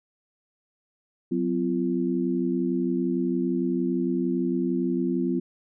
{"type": "tone cluster", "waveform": "sine", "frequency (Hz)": [184.5, 255.5, 342.1], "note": ["F#3", "C4", "F4"], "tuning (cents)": [-5, -41, -36], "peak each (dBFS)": [-28, -26, -27], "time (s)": [1.31, 5.4], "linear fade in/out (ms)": 10, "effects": []}